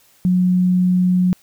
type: tone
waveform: sine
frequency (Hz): 181.6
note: F#3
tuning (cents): -32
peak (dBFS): -12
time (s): 0.25-1.33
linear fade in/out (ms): 0
effects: white hiss -54 dBFS RMS until 1.42 s